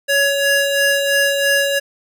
30% pulse ring-modulated tone, 1121 Hz, C#6, 19 cents sharp, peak -8 dBFS, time 0.08-1.8 s, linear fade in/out 20 ms, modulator 562 Hz, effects none

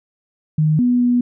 sine tone with pitch steps, 154.4 / 245.5 / 244.1 Hz, D#3 / B3 / B3, -13 / -10 / -20 cents, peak -12 dBFS, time 0.58-1.21 s, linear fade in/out 5 ms, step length 210 ms, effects none

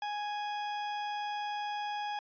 40% pulse tone, 830.6 Hz, G#5, in tune, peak -33 dBFS, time 0.02-2.19 s, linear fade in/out 2 ms, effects resampled to 11025 Hz

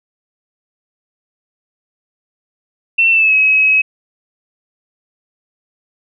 sine tone with pitch glide, 2695 to 2557 Hz, E7 to D#7, +38 to +47 cents, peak -8 dBFS, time 2.98-3.82 s, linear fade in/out 10 ms, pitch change -91 cents, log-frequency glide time 3.11-3.34 s, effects none

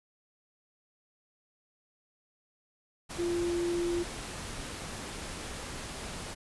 sine tone in noise, 345.8 Hz, F4, 17 cents flat, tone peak -28 dBFS, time 3.18-4.04 s, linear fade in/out 20 ms, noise pink, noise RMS -40 dBFS, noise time 3.09-6.35 s, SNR +9 dB, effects resampled to 24000 Hz

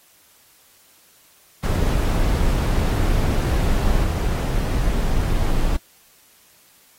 brown noise with level steps, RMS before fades -18 / -20 dBFS, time 1.63-5.77 s, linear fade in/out 10 ms, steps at 4.04 s, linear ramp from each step 2 ms, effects white hiss -54 dBFS RMS until 6.98 s + AAC 48 kbps

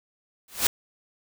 white noise with exponential growth, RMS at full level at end -17 dBFS, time 0.48-0.67 s, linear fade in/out 2 ms, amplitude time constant 41 ms, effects none

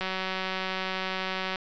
click train, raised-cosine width 0.3 ms, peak -15 dBFS, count 292, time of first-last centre 0.01-1.558 s, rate 188 Hz, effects resampled to 16000 Hz

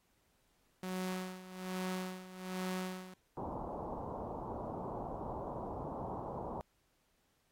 sawtooth tone with tremolo, 185 Hz, F#3, in tune, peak -32 dBFS, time 0.83-3.14 s, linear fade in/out 2 ms, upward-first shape sine, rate 1.2 Hz, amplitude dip 80%
white low-pass noise, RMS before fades -42 dBFS, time 3.37-6.61 s, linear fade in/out 0 ms, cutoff 1000 Hz, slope 48 dB/octave
effects pink hiss -75 dBFS RMS until 7.51 s + AAC 48 kbps

